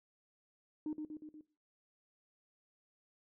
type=tone with echo; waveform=sine; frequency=305.3 Hz; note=D#4; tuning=33 cents flat; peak=-34 dBFS; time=0.86-0.93 s; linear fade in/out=2 ms; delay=120 ms; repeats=4; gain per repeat=-4 dB; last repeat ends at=1.41 s; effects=noise-tail reverb RT60 0.4 s tail -20 dB re dry + tanh soft clip ceiling -33 dBFS